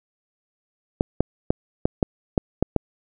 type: clicks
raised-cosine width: 2 ms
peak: -4 dBFS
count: 8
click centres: 1.009 / 1.206 / 1.505 / 1.855 / 2.028 / 2.378 / 2.626 / 2.763 s
effects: none